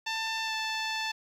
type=tone with pitch glide; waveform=10% pulse; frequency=891 to 880.8 Hz; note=A5 to A5; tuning=+22 to +2 cents; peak=-21 dBFS; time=0.06-1.12 s; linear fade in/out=10 ms; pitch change=-20 cents; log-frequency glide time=0.44-0.53 s; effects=low-pass 6000 Hz 12 dB/octave + 10-bit